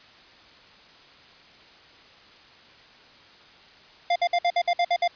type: tone bursts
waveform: square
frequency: 698.5 Hz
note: F5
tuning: in tune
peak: -20 dBFS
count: 9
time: 4.1-5.078 s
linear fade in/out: 5 ms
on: 58 ms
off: 57 ms
effects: white hiss -51 dBFS RMS until 5.15 s + resampled to 11025 Hz